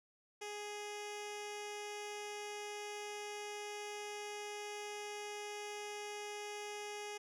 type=tone with notch filter; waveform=10% pulse; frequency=415.3 Hz; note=G#4; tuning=in tune; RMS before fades=-45 dBFS; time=0.41-7.18 s; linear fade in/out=10 ms; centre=1400 Hz; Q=1.1; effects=low-pass 9000 Hz 12 dB/octave